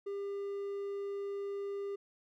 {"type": "tone with hard clipping", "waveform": "triangle", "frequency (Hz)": 400, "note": "G4", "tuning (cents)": 35, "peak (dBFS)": -37, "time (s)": [0.06, 1.96], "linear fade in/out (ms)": 10, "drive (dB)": 6, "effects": []}